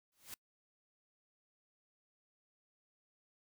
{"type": "noise with exponential growth", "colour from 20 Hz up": "white", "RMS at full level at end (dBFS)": -44, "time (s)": [0.12, 0.34], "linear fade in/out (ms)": 1, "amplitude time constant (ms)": 46, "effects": ["noise-tail reverb RT60 0.1 s tail -26 dB re dry"]}